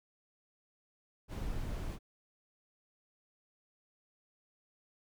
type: noise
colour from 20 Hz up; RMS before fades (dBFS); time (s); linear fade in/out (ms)
brown; -38; 1.28-1.99; 50
effects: none